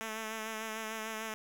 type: tone with vibrato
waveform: 5% pulse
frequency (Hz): 220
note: A3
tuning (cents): 0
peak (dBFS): -26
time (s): 0.01-1.34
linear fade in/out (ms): 0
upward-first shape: sine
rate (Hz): 6.7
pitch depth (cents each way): 28
effects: 10-bit